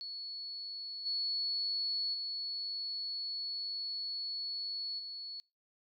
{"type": "tone with level steps", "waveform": "sine", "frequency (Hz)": 4399, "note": "C#8", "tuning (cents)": -14, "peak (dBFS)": [-40, -32, -36, -41], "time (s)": [0.01, 5.4], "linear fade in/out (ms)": 0, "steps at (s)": [1.05, 2.13, 4.98], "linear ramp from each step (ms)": 20, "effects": ["noise-tail reverb RT60 0.3 s tail -26 dB re dry"]}